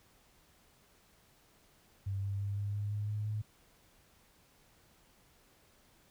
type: tone with pitch steps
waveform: sine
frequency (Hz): 98 / 99.2 / 100.41 / 101.63 / 102.87 / 104.13 / 105.4 / 106.68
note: G2 / G2 / G2 / G#2 / G#2 / G#2 / G#2 / G#2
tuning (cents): 0 / +21 / +42 / -37 / -16 / +5 / +26 / +47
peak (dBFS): -33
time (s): 2.06-3.42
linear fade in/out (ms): 10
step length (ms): 170
effects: pink hiss -66 dBFS RMS until 6.1 s